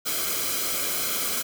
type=noise with comb filter; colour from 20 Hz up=white; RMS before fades=-27 dBFS; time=0.05-1.43 s; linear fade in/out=20 ms; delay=1.1 ms; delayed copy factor=-0.65; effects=none